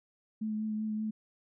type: tone with vibrato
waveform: sine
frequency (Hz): 215.7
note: A3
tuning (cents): -34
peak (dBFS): -31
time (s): 0.41-1.11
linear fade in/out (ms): 10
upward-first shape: triangle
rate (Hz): 5.2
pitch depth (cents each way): 20
effects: none